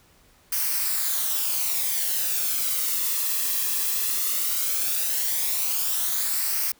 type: noise with flanger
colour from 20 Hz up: blue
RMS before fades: -25 dBFS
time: 0.52-6.72 s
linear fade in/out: 5 ms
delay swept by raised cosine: 0.27 to 1.37 ms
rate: 0.16 Hz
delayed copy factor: -0.55
effects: pink hiss -58 dBFS RMS until 6.79 s